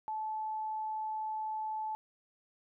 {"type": "tone", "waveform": "sine", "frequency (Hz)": 868, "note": "A5", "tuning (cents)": -24, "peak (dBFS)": -34, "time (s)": [0.08, 1.95], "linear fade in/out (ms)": 0, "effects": []}